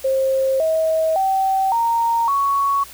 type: tone with pitch steps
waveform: sine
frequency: 532 / 640 / 769.9 / 926.3 / 1114.3 Hz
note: C5 / D#5 / G5 / A#5 / C#6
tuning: +29 / +49 / -31 / -11 / +9 cents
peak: -15 dBFS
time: 0.04-2.84 s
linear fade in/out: 10 ms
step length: 560 ms
effects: added 60 Hz sine -50 dBFS peak until 2.93 s + white hiss -40 dBFS RMS until 2.93 s